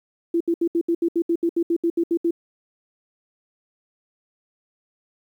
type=tone bursts; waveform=sine; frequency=337.6 Hz; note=E4; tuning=41 cents sharp; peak=-17 dBFS; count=15; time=0.34-2.309 s; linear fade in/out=5 ms; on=65 ms; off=71 ms; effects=9-bit